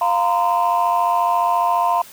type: chord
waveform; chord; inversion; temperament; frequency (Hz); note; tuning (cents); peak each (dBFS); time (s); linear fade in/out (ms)
sine; F suspended fourth; none; equal with one note detuned; 698.5 / 932.3 / 1026.7; F5 / Bb5 / C6; 0 / 0 / -33; -18; 0.01-2.02; 5
effects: tanh soft clip ceiling -9 dBFS + white hiss -42 dBFS RMS until 2.12 s